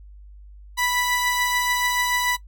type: tone pair together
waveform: sawtooth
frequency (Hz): 984.3 / 1975.5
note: B5 / B6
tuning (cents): -6 / 0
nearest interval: octave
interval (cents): 1206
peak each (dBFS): -20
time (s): 0.77-2.37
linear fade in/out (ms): 20
effects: noise-tail reverb RT60 0.1 s tail -19 dB re dry + added 50 Hz sine -41 dBFS peak until 2.47 s